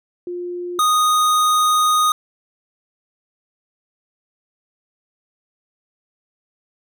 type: tone pair in turn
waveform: sine / square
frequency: 353.5 / 1240.6 Hz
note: F4 / D#6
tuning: +21 / -5 cents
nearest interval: octave + minor seventh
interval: 2174 cents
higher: second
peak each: -24 / -14 dBFS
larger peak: second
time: 0.27-0.79 / 0.79-2.12 s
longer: second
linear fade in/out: 2 ms
effects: none